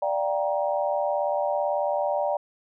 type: chord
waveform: sine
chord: G minor seventh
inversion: second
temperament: just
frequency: 588 / 705.6 / 784 / 940.8 Hz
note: D5 / F5 / G5 / Bb5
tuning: +2 / +18 / 0 / +16 cents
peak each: -25 / -31 / -29 / -31 dBFS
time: 0.02-2.37 s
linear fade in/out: 5 ms
effects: none